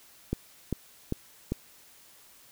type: click train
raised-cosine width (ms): 3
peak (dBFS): -15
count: 4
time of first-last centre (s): 0.33-1.52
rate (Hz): 2.52
effects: white hiss -56 dBFS RMS until 2.51 s